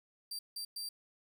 sawtooth tone bursts at uneven times, 4699 Hz, D8, in tune, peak -36 dBFS, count 3, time 0.31-0.39 / 0.56-0.65 / 0.76-0.89 s, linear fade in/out 5 ms, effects 11-bit

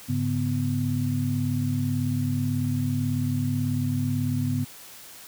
sine tone cluster, 102.9 / 141.1 / 248.9 Hz, G#2 / C#3 / B3, -16 / +31 / +14 cents, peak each -27 dBFS, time 0.08-4.65 s, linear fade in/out 20 ms, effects white hiss -45 dBFS RMS until 5.27 s + high-pass 60 Hz 12 dB/octave

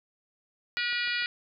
harmonic tone, 482.7 Hz, B4, 40 cents flat, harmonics 3 / 4 / 5 / 6 / 7 / 8 / 9 / 10, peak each -33 / -33 / -33 / -37 / -40 / -41 / -38 / -40 dBFS, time 0.77-1.26 s, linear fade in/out 0 ms
click train, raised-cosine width 0.5 ms, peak -34 dBFS, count 4, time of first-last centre 0.78-1.223 s, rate 6.77 Hz
effects none

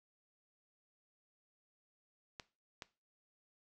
clicks, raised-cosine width 0.2 ms, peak -27 dBFS, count 2, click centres 2.398 / 2.822 s, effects noise-tail reverb RT60 0.3 s tail -18 dB re dry

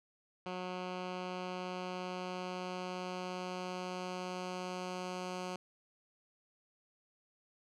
10% pulse tone with low-pass filter sweep, 182.3 Hz, F#3, 25 cents flat, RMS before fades -41 dBFS, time 0.46-5.56 s, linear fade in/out 2 ms, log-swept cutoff 3500 to 6600 Hz, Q 0.98, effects none

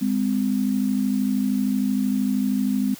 sine tone pair together, 204.1 / 257.1 Hz, G#3 / C4, -30 / -30 cents, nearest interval major third, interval 400 cents, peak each -22 dBFS, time 0.01-2.95 s, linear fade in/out 10 ms, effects white hiss -43 dBFS RMS until 2.99 s

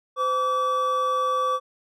triangle tone pair together, 513 / 1151.6 Hz, C5 / D6, -34 / -34 cents, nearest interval octave + major second, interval 1400 cents, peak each -25 / -20 dBFS, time 0.16-1.6 s, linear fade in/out 50 ms, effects none

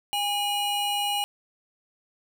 square tone pair together, 816 / 2908 Hz, G#5 / F#7, -31 / -31 cents, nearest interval octave + minor seventh, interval 2200 cents, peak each -28 dBFS, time 0.13-1.24 s, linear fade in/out 0 ms, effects none

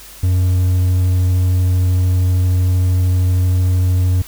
triangle tone with hard clipping, 91.3 Hz, F#2, 23 cents flat, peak -12 dBFS, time 0.23-4.22 s, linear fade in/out 5 ms, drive 6 dB, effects added 50 Hz sine -43 dBFS peak until 4.27 s + white hiss -38 dBFS RMS until 4.27 s

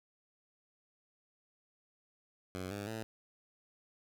10% pulse tone with pitch steps, 92.5 / 101.46 / 111.28 Hz, F#2 / G#2 / A2, 0 / -40 / +20 cents, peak -31 dBFS, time 2.55-3.03 s, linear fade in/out 0 ms, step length 160 ms, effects none

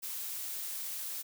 blue noise, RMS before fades -39 dBFS, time 0.02-1.23 s, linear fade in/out 20 ms, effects none

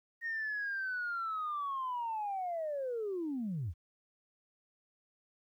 sine linear sweep, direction down, 1864.7 to 69.3 Hz, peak -33 dBFS, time 0.21-3.74 s, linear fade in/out 50 ms, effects tanh soft clip ceiling -30 dBFS + 12-bit

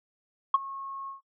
sine tone with ADSR envelope, 1090 Hz, C#6, 29 cents flat, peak -14 dBFS, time 0.54-1.21 s, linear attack 4 ms, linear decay 22 ms, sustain -22 dB, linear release 130 ms, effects noise-tail reverb RT60 0.1 s tail -21 dB re dry + tanh soft clip ceiling -12 dBFS

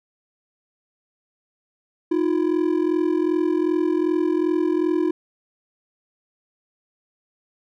triangle ring-modulated tone, 334.8 Hz, E4, 27 cents sharp, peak -13 dBFS, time 2.11-5.11 s, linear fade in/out 5 ms, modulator 21.3 Hz, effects none

